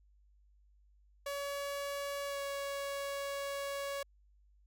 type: tone with pitch glide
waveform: sawtooth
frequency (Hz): 565 to 559.5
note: C#5 to C#5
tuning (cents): +33 to +16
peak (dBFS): -33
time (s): 1.26-4.03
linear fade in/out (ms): 5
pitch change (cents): -17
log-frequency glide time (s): 2.26-2.4
effects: added 50 Hz sine -63 dBFS peak until 4.66 s